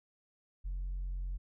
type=tone with tanh clipping; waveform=triangle; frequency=44.92 Hz; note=F1; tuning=50 cents sharp; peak=-35 dBFS; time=0.64-1.38 s; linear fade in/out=20 ms; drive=6 dB; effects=none